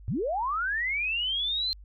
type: linear sweep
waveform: sine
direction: up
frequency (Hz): 79.4 to 4178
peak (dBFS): -26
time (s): 0.08-1.73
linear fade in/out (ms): 0
effects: added 50 Hz sine -45 dBFS peak until 1.84 s